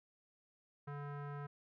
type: tone with low-pass filter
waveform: square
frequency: 144 Hz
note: D3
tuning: 34 cents flat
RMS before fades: -45 dBFS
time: 0.87-1.47 s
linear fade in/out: 10 ms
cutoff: 1400 Hz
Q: 2.6
effects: none